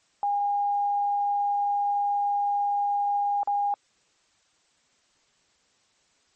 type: tone with dropouts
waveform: sine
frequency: 813 Hz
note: G#5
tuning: 37 cents flat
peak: -22 dBFS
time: 0.23-3.74 s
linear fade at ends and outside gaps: 1 ms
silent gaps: 3.432-3.474 s
effects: white hiss -66 dBFS RMS until 6.35 s + MP3 32 kbps